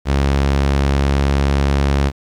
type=tone with pitch glide; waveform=sawtooth; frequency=69.3 to 69.74 Hz; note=C#2 to C#2; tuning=0 to +11 cents; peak=-9 dBFS; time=0.05-2.12 s; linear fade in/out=50 ms; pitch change=+11 cents; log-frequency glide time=0.4-1.82 s; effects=low-pass 6000 Hz 12 dB/octave + 8-bit